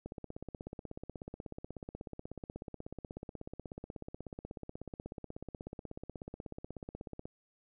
click train, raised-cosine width 2 ms, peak -29 dBFS, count 119, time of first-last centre 0.06-7.255 s, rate 16.4 Hz, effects none

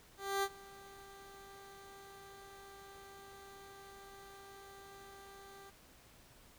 15% pulse tone with ADSR envelope, 393.9 Hz, G4, 8 cents sharp, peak -25 dBFS, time 0.17-5.71 s, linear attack 260 ms, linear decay 54 ms, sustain -22 dB, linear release 23 ms, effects pink hiss -62 dBFS RMS until 6.58 s

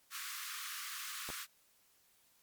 pink high-pass noise, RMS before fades -44 dBFS, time 0.1-1.47 s, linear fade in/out 50 ms, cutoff 1100 Hz, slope 96 dB/octave
clicks, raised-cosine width 1 ms, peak -31 dBFS, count 2, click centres 1.29 / 1.302 s
effects white hiss -70 dBFS RMS until 2.42 s + MP3 96 kbps

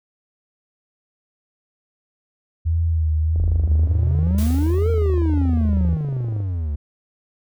sine tone with vibrato, 80.4 Hz, E2, 43 cents flat, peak -16 dBFS, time 2.65-5.96 s, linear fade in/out 20 ms, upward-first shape sine, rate 1.5 Hz, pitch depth 57 cents each way
click train, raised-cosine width 2 ms, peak -23 dBFS, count 78, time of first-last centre 3.36-6.403 s, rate 25.3 Hz
triangle exponential two-way sweep, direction up then down, 41.2 to 466.2 to 70.3 Hz, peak -19 dBFS, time 3.38-6.76 s, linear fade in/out 10 ms, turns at 4.9 s
white noise with exponential decay, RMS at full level -33 dBFS, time 4.38-5.26 s, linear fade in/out 5 ms, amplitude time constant 190 ms
effects none

